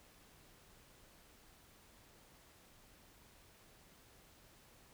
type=silence; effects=pink hiss -64 dBFS RMS until 4.93 s